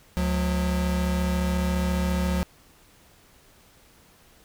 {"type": "tone pair together", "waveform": "square", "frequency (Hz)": [71.7, 180.67], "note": ["D2", "F#3"], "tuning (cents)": [-41, -41], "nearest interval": "octave + major third", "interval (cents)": 1600, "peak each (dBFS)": -26, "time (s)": [0.17, 2.43], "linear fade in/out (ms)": 0, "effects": ["pink hiss -56 dBFS RMS until 4.44 s"]}